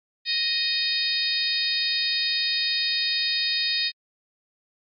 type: harmonic tone with a mistuned harmonic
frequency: 622.3 Hz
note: D#5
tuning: in tune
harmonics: 3 / 4 / 5 / 6 / 7 / 8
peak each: -32 / -31 / -38 / -27 / -27 / -29 dBFS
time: 0.25-3.92 s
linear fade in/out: 50 ms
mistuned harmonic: 8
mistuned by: -15 cents
effects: AAC 64 kbps